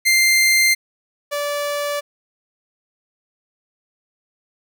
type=tone pair in turn; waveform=sawtooth; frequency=2093 / 579.9 Hz; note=C7 / D5; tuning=0 / -22 cents; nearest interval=octave + minor seventh; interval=2222 cents; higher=first; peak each=-9 / -17 dBFS; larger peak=first; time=0.05-0.75 / 1.31-2.01 s; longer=neither; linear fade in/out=20 ms; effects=none